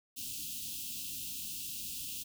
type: band-stop noise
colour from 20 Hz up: white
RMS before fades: -41 dBFS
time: 0.16-2.24 s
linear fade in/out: 20 ms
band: 320 to 2600 Hz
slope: 96 dB/octave
effects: none